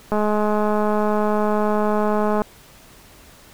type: click train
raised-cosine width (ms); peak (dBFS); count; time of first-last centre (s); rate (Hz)
1; -8; 486; 0.12-2.419; 211
effects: pink hiss -47 dBFS RMS until 3.53 s